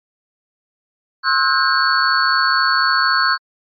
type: tone cluster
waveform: sine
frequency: 1066 / 1303 / 1457 / 1601 / 4432 Hz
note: C6 / E6 / F#6 / G6 / C#8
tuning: +32 / -20 / -27 / +36 / -1 cents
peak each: -19 dBFS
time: 1.23-3.38 s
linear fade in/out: 50 ms
effects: MP3 32 kbps